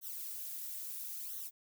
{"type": "noise with flanger", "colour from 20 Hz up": "violet", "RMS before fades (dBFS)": -43, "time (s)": [0.01, 1.51], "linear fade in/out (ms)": 50, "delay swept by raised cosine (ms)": [0.4, 3.9], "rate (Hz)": 0.74, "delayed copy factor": -1, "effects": []}